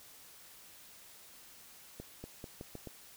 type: accelerating click train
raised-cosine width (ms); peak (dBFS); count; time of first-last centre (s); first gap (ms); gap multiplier
2; -30; 6; 2-2.873; 240; 0.84
effects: white hiss -56 dBFS RMS until 3.16 s